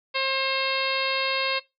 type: harmonic tone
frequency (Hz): 534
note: C5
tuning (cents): +35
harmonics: 1 / 2 / 3 / 4 / 5 / 6 / 7 / 8 / 9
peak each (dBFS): -30 / -30 / -35 / -30 / -30 / -34 / -33 / -33 / -36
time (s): 0.14-1.6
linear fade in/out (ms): 20
effects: noise-tail reverb RT60 0.2 s tail -20 dB re dry